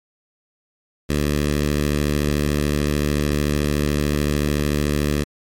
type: tone with notch filter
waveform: 10% pulse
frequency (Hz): 73.6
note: D2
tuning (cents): +4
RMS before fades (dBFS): -20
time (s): 1.09-5.24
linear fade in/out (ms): 10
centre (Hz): 910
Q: 1.3
effects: MP3 64 kbps